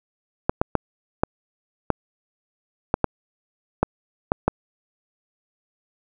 clicks, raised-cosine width 1 ms, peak -3 dBFS, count 10, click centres 0.495 / 0.615 / 0.753 / 1.235 / 1.903 / 2.941 / 3.043 / 3.83 / 4.319 / 4.48 s, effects none

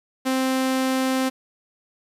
sawtooth tone, 261.6 Hz, C4, in tune, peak -16 dBFS, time 0.25-1.3 s, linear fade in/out 20 ms, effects resampled to 32000 Hz + 8-bit

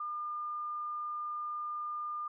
sine tone, 1206 Hz, D6, 46 cents sharp, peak -35 dBFS, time 0-2.28 s, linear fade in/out 5 ms, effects none

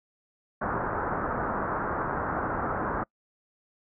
white low-pass noise, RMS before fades -30 dBFS, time 0.61-3.04 s, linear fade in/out 10 ms, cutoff 1500 Hz, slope 48 dB/octave, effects noise-tail reverb RT60 0.1 s tail -26 dB re dry

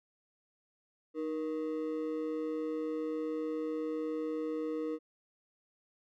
triangle ring-modulated tone, 392 Hz, G4, in tune, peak -28 dBFS, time 1.14-4.99 s, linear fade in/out 50 ms, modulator 81.7 Hz, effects none

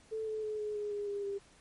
sine tone with pitch steps, 440 / 433.9 / 428 / 422.1 / 416.3 / 410.5 / 404.9 / 399.3 Hz, A4 / A4 / A4 / G#4 / G#4 / G#4 / G#4 / G4, 0 / -24 / -48 / +28 / +4 / -20 / -44 / +32 cents, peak -34 dBFS, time 0.11-1.39 s, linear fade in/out 20 ms, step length 160 ms, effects pink hiss -62 dBFS RMS until 1.6 s + MP3 48 kbps

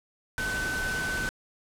sine tone in noise, 1517 Hz, F#6, 43 cents sharp, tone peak -29 dBFS, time 0.38-1.29 s, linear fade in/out 0 ms, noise pink, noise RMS -34 dBFS, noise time 0.38-1.29 s, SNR +2 dB, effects low-pass 11000 Hz 12 dB/octave

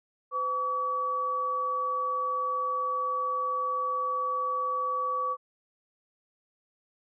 sine tone pair together, 508 / 1140.4 Hz, B4 / C#6, +49 / +49 cents, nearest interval octave + major second, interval 1400 cents, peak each -36 / -27 dBFS, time 0.31-5.37 s, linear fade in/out 50 ms, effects none

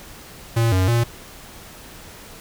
square tone with pitch steps, 115.3 / 93.1 / 117.6 Hz, A#2 / F#2 / A#2, -19 / +11 / +16 cents, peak -16 dBFS, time 0.56-1.04 s, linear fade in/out 10 ms, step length 160 ms, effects pink hiss -41 dBFS RMS until 2.4 s

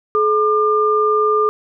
sine tone pair together, 427.5 / 1200 Hz, A4 / D6, -50 / +37 cents, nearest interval octave + tritone, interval 1787 cents, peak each -15 dBFS, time 0.15-1.49 s, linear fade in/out 0 ms, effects none

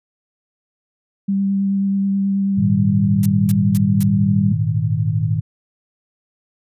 sine tone with vibrato, 196.5 Hz, G3, 4 cents sharp, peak -15 dBFS, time 1.28-4.53 s, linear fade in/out 10 ms, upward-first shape triangle, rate 9.3 Hz, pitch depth 14 cents each way
sine chord, Ab suspended second, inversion none, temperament equal, 103.83 / 116.54 / 155.56 Hz, Ab2 / Bb2 / Eb3, 0 / 0 / 0 cents, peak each -20 dBFS, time 2.57-5.41 s, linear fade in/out 20 ms
blue noise bursts, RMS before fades -27 dBFS, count 4, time 3.23-4.032 s, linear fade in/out 2 ms, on 28 ms, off 230 ms
effects resampled to 32000 Hz

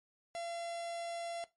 45% pulse tone, 682 Hz, F5, 41 cents flat, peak -39 dBFS, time 0.35-1.44 s, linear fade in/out 0 ms, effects noise-tail reverb RT60 0.2 s tail -17 dB re dry + MP3 48 kbps

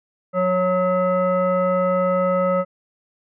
sine tone with frequency modulation, 550 Hz, C#5, 14 cents flat, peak -16 dBFS, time 0.33-2.65 s, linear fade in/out 50 ms, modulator 732 Hz, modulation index 0.92, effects none

